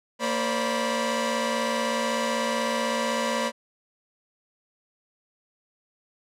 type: tone cluster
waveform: sawtooth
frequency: 230.5 / 526 / 582 / 977 Hz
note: A#3 / C5 / D5 / B5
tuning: -19 / +9 / -16 / -19 cents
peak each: -26 dBFS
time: 0.19-3.52 s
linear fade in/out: 50 ms
effects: low-pass 9000 Hz 12 dB/octave